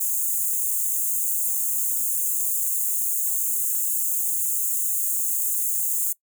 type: high-pass noise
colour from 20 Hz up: white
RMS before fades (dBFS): -24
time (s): 0-6.13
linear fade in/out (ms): 10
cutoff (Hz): 6600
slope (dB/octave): 96
effects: noise-tail reverb RT60 0.1 s tail -21 dB re dry